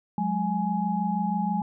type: tone cluster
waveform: sine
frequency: 182.5 / 208.7 / 837 Hz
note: F#3 / G#3 / G#5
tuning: -24 / +9 / +13 cents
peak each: -28 dBFS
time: 0.18-1.62 s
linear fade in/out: 2 ms
effects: none